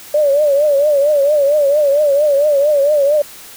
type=tone with vibrato; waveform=sine; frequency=579 Hz; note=D5; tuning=25 cents flat; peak=-9 dBFS; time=0.14-3.22 s; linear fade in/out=5 ms; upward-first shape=triangle; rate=4.4 Hz; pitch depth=110 cents each way; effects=white hiss -36 dBFS RMS until 3.56 s